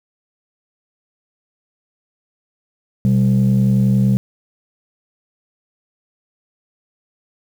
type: tone pair together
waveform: sine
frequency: 125.22 / 196 Hz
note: B2 / G3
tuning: +24 / 0 cents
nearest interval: minor sixth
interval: 776 cents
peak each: -12 dBFS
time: 3.05-4.17 s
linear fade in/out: 0 ms
effects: tanh soft clip ceiling -8 dBFS + 7-bit